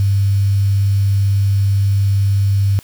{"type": "tone with quantisation", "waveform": "sine", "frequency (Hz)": 99, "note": "G2", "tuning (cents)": 18, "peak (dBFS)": -11, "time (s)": [0, 2.79], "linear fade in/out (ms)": 0, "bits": 6, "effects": ["white hiss -45 dBFS RMS until 2.83 s"]}